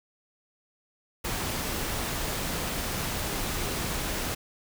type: noise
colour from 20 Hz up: pink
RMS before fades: -31 dBFS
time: 1.24-4.35 s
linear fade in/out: 10 ms
effects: none